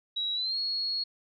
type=tone with pitch glide; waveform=sine; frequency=3873 to 4322 Hz; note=B7 to C#8; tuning=-35 to -45 cents; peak=-28 dBFS; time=0.16-1.04 s; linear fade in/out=10 ms; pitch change=+190 cents; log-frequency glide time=0.34-0.58 s; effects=none